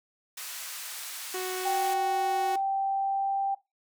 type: band-pass noise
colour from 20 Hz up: white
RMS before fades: -39 dBFS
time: 0.37-1.94 s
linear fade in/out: 5 ms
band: 1000 to 14000 Hz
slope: 12 dB/octave
type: tone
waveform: sawtooth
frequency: 370.2 Hz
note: F#4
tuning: 1 cent sharp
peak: -27 dBFS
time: 1.34-2.56 s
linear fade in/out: 5 ms
type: tone with pitch glide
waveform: sine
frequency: 781 to 786.4 Hz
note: G5 to G5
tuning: -7 to +5 cents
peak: -25 dBFS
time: 1.65-3.55 s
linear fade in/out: 10 ms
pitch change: +12 cents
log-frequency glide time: 2.75-3.39 s
effects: noise-tail reverb RT60 0.2 s tail -17 dB re dry